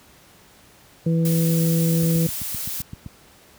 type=harmonic tone; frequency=164.81 Hz; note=E3; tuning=in tune; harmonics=1 / 2 / 3; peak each=-17 / -29 / -28 dBFS; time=1.06-2.27 s; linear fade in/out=5 ms
type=noise; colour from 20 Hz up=blue; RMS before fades=-29 dBFS; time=1.25-2.82 s; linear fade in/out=2 ms
type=click train; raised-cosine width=5 ms; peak=-20 dBFS; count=9; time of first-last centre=2.03-3.062 s; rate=7.75 Hz
effects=pink hiss -51 dBFS RMS until 3.58 s + high-pass 60 Hz 12 dB/octave